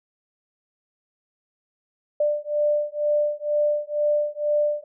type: beating tone pair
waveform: sine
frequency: 592 / 594.1 Hz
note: D5 / D5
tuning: +14 / +20 cents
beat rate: 2.1 Hz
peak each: -23 dBFS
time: 2.2-4.84 s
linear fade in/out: 5 ms
effects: none